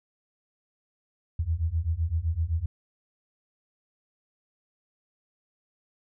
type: beating tone pair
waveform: sine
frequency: 78.2 / 86 Hz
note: D#2 / F2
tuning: +9 / -26 cents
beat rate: 7.8 Hz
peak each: -28 / -27 dBFS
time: 1.39-2.66 s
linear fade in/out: 5 ms
effects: none